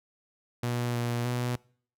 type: tone with pitch steps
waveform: sawtooth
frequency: 120.8 / 119.5 / 122.7 Hz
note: B2 / A#2 / B2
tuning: -38 / +43 / -11 cents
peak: -24 dBFS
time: 0.63-1.56 s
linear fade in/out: 5 ms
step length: 310 ms
effects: noise-tail reverb RT60 0.5 s tail -24 dB re dry